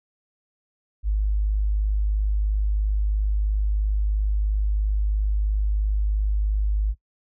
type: tone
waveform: sine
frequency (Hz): 51.5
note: G#1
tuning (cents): -14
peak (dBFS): -19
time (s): 1.03-6.95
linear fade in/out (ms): 50
effects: noise-tail reverb RT60 0.1 s tail -22 dB re dry